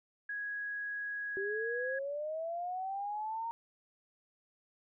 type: tone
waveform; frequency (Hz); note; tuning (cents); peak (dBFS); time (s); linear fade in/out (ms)
sine; 1661.2; G#6; 0; -36; 0.29-1.99; 5
type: linear sweep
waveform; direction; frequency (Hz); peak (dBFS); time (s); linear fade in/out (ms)
sine; up; 383.9 to 930; -35; 1.37-3.51; 0
effects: none